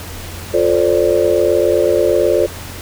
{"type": "chord", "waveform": "sine", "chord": "D minor seventh", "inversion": "first", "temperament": "just", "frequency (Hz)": [352.4, 440.5, 528.6, 587.3], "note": ["F4", "A4", "C5", "D5"], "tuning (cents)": [16, 2, 18, 0], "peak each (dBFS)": -16, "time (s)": [0.53, 2.47], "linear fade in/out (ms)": 20, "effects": ["added 87 Hz sine -31 dBFS peak until 2.81 s", "pink hiss -31 dBFS RMS until 2.81 s"]}